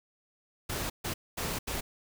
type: noise bursts at uneven times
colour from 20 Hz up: pink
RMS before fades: -34 dBFS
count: 4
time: 0.69-0.9 / 1.04-1.14 / 1.37-1.59 / 1.67-1.81 s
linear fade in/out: 10 ms
effects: none